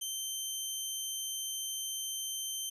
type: tone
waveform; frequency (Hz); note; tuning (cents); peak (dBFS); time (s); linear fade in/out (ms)
15% pulse; 3113; G7; -13; -28; 0.01-2.7; 10
effects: resampled to 32000 Hz